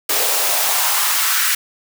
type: noise with high-pass filter sweep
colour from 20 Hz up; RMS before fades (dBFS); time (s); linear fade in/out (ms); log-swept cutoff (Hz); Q
white; -17; 0.09-1.55; 5; 430 to 1600; 2.2
effects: none